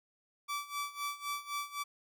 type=tone with tremolo; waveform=sawtooth; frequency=1157 Hz; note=D6; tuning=26 cents flat; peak=-30 dBFS; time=0.48-1.84 s; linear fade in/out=20 ms; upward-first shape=sine; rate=3.9 Hz; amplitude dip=85%; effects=none